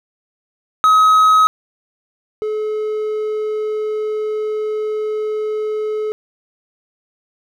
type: tone pair in turn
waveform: triangle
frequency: 1272 / 428.7 Hz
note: D#6 / A4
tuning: +38 / -45 cents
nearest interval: octave + perfect fifth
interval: 1883 cents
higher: first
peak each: -6 / -16 dBFS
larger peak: first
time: 0.84-1.47 / 2.42-6.12 s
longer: second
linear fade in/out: 0 ms
effects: none